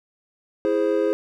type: chord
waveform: triangle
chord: E augmented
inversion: none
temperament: equal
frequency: 329.6 / 415.3 / 523.3 Hz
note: E4 / G#4 / B#4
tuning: 0 / 0 / 0 cents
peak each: -22 / -20 / -21 dBFS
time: 0.65-1.13 s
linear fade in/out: 0 ms
effects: none